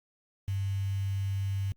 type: tone with quantisation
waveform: sine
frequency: 98 Hz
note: G2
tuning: in tune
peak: -28 dBFS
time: 0.48-1.72 s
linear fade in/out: 0 ms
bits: 8
effects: Opus 48 kbps